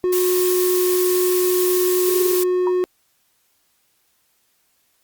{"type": "tone", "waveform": "triangle", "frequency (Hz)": 363.3, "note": "F#4", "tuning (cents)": -32, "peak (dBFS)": -14, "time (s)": [0.04, 2.84], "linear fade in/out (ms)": 0}
{"type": "noise", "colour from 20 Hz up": "blue", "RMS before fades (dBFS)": -24, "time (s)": [0.12, 2.44], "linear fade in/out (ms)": 10}
{"type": "tone bursts", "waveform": "sine", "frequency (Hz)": 393.4, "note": "G4", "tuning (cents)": 6, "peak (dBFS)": -22, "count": 5, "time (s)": [2.08, 2.341], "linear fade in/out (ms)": 5, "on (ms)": 33, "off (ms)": 24}
{"type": "tone with exponential decay", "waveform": "sine", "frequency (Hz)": 966, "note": "B5", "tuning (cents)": -39, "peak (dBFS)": -19, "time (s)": [2.67, 2.76], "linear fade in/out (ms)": 1, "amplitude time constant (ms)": 18}
{"effects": ["white hiss -64 dBFS RMS until 5.03 s", "Opus 48 kbps"]}